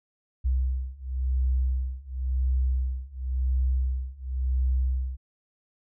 sine beating tone pair, 63.7 / 64.64 Hz, C2 / C2, -46 / -20 cents, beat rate 0.94 Hz, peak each -27 / -26 dBFS, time 0.44-5.17 s, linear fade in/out 20 ms, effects none

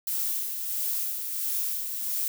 violet noise with tremolo, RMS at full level -28 dBFS, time 0.07-2.28 s, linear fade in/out 2 ms, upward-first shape sine, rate 1.5 Hz, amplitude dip 45%, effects none

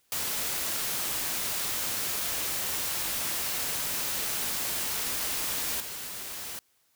white noise with level steps, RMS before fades -31 / -38 dBFS, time 0.12-6.59 s, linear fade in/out 0 ms, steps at 5.8 s, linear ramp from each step 5 ms, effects white hiss -69 dBFS RMS until 6.95 s

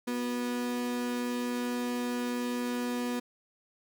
35% pulse tone pair together, 244.3 / 366 Hz, B3 / F#4, -19 / -19 cents, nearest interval perfect fifth, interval 700 cents, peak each -29 / -39 dBFS, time 0.07-3.2 s, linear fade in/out 10 ms, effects 11-bit

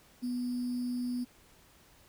sine tone with sample-and-hold, 246.3 Hz, B3, 5 cents flat, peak -31 dBFS, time 0.22-1.25 s, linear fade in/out 20 ms, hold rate 4900 Hz, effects pink hiss -61 dBFS RMS until 2.08 s

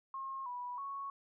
sine tone with pitch steps, 1075 / 981 / 1107 Hz, C6 / B5 / C#6, +47 / -12 / -3 cents, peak -39 dBFS, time 0.14-1.1 s, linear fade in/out 2 ms, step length 320 ms, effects none

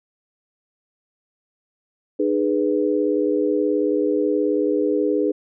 sine chord, G# minor, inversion second, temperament equal with one note detuned, 303.3 / 415.3 / 493.9 Hz, D#4 / G#4 / B4, -44 / 0 / 0 cents, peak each -21 / -21 / -23 dBFS, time 2.19-5.32 s, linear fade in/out 10 ms, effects none

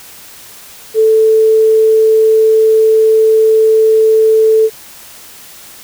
sine tone, 440 Hz, A4, in tune, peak -5 dBFS, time 0.94-4.7 s, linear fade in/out 50 ms, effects white hiss -35 dBFS RMS until 5.83 s

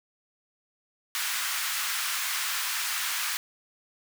pink high-pass noise, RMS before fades -30 dBFS, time 1.15-3.37 s, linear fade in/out 0 ms, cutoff 1200 Hz, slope 24 dB/octave, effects none

